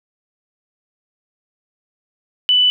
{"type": "tone", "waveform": "sine", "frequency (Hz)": 2985, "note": "F#7", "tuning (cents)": 15, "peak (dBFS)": -10, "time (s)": [2.49, 2.7], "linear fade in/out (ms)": 0, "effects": []}